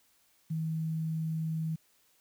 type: tone with quantisation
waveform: sine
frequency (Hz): 160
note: D#3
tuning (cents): +49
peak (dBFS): -30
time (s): 0.5-1.76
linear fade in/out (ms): 10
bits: 10
effects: white hiss -68 dBFS RMS until 2.2 s